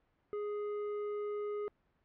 sine tone with tanh clipping, 415.3 Hz, G#4, in tune, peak -37 dBFS, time 0.33-1.68 s, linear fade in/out 0 ms, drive 10 dB, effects pink hiss -75 dBFS RMS until 2.04 s + low-pass 2000 Hz 12 dB/octave

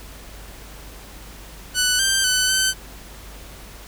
10% pulse tone with pitch steps, 1490 / 1570 / 1505 / 1532 Hz, F#6 / G6 / F#6 / G6, +12 / +2 / +29 / -40 cents, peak -8 dBFS, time 1.74-2.74 s, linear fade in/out 50 ms, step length 250 ms, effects added 50 Hz sine -40 dBFS peak until 3.87 s + pink hiss -42 dBFS RMS until 3.87 s

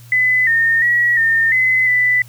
sine tone with pitch steps, 2010 / 1830 / 1920 / 1818 / 2032 / 1990 Hz, B6 / A#6 / B6 / A#6 / B6 / B6, +30 / -32 / -49 / -44 / +49 / +13 cents, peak -11 dBFS, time 0.12-2.22 s, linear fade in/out 2 ms, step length 350 ms, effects added 119 Hz sine -38 dBFS peak until 2.28 s + white hiss -47 dBFS RMS until 2.28 s

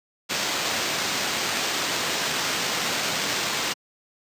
violet noise with sample-and-hold, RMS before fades -26 dBFS, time 0.29-3.74 s, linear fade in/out 20 ms, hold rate 11025 Hz, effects high-pass 150 Hz 12 dB/octave + resampled to 32000 Hz

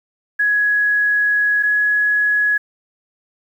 sine tone pair in turn, 1674 / 1681.6 Hz, G#6 / G#6, +13 / +21 cents, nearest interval unison, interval 8 cents, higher second, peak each -13 / -13 dBFS, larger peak neither, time 0.39-1.63 / 1.63-2.58 s, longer first, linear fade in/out 10 ms, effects 8-bit

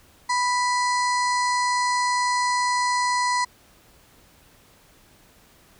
harmonic tone with a mistuned harmonic, 987.8 Hz, B5, in tune, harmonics 1 / 2 / 4 / 5 / 6 / 7 / 8 / 9, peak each -21 / -27 / -33 / -35 / -37 / -38 / -39 / -40 dBFS, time 0.29-3.45 s, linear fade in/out 10 ms, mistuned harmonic 4, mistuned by +90 cents, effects pink hiss -55 dBFS RMS until 5.79 s

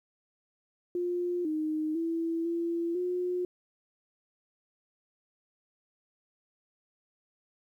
sine tone with pitch steps, 353.1 / 310.1 / 330.7 / 338.2 / 359.4 Hz, F4 / D#4 / E4 / E4 / F4, +19 / -6 / +6 / +44 / +50 cents, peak -28 dBFS, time 0.95-3.45 s, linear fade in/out 2 ms, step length 500 ms, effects 11-bit

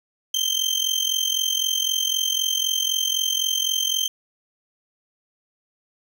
30% pulse tone with amplitude modulation, 3136 Hz, G7, in tune, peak -14 dBFS, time 0.34-4.08 s, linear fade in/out 5 ms, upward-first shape sine, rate 43.9 Hz, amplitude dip 80%, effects none

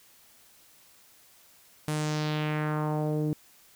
sawtooth tone with low-pass filter sweep, 152.4 Hz, D#3, 36 cents flat, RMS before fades -29 dBFS, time 1.88-3.33 s, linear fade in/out 0 ms, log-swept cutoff 11000 to 330 Hz, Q 2, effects white hiss -58 dBFS RMS until 3.75 s

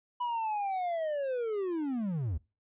triangle linear sweep, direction down, 987.8 to 67 Hz, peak -28 dBFS, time 0.2-2.38 s, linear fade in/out 10 ms, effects noise-tail reverb RT60 0.3 s tail -24 dB re dry + resampled to 8000 Hz

